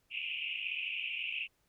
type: band-pass noise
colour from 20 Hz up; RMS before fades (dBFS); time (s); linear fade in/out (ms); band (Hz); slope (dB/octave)
pink; -38; 0.1-1.48; 50; 2400 to 2900; 96
effects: pink hiss -75 dBFS RMS until 1.68 s